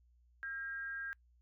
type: tone with amplitude modulation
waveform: sine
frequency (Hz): 1611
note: G6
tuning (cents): +47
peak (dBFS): -37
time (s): 0.43-1.13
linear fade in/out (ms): 0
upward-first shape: sine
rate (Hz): 272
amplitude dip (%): 50
effects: noise-tail reverb RT60 0.1 s tail -25 dB re dry + added 60 Hz sine -65 dBFS peak until 1.41 s